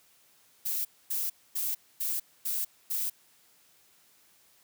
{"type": "noise bursts", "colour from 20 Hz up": "violet", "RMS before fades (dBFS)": -31, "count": 6, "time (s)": [0.65, 3.1], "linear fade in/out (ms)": 10, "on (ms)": 200, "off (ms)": 250, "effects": ["white hiss -63 dBFS RMS until 4.63 s", "high-pass 80 Hz 12 dB/octave"]}